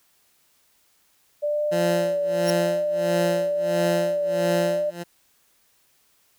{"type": "tone with vibrato", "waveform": "sine", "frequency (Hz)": 587.3, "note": "D5", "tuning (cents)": 0, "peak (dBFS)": -21, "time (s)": [1.42, 4.91], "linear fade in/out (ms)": 20, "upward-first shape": "sine", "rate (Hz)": 0.92, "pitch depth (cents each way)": 28}
{"type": "tone with tremolo", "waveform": "15% pulse", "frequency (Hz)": 172.9, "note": "F3", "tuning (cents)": -17, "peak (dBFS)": -15, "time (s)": [1.71, 5.04], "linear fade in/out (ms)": 20, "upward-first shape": "sine", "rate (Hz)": 1.5, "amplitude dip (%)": 95}
{"type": "tone with exponential growth", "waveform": "sawtooth", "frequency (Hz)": 5550, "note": "F8", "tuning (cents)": -12, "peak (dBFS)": -18, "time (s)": [2.42, 2.5], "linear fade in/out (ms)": 0, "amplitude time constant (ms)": 16}
{"effects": ["white hiss -63 dBFS RMS until 6.38 s"]}